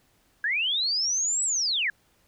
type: linear two-way sweep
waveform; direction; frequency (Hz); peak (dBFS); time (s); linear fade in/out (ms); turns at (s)
sine; up then down; 1600 to 7950 to 1600; -23; 0.44-1.9; 2; 1.44
effects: pink hiss -65 dBFS RMS until 2.27 s